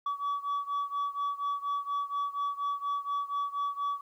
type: beating tone pair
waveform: sine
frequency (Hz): 1139 / 1143.2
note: C#6 / D6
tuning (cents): +47 / -47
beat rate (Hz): 4.2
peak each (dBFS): -30 / -32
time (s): 0.06-4.01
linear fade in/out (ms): 5
effects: tanh soft clip ceiling -27 dBFS + 11-bit